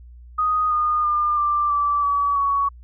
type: tone with pitch steps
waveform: sine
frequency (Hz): 1244.5 / 1223.1 / 1202.1 / 1181.5 / 1161.2 / 1141.2 / 1121.6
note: D#6 / D#6 / D6 / D6 / D6 / C#6 / C#6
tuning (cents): 0 / -30 / +40 / +10 / -20 / +50 / +20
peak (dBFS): -17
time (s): 0.38-2.69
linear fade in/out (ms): 10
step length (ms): 330
effects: added 60 Hz sine -40 dBFS peak until 2.83 s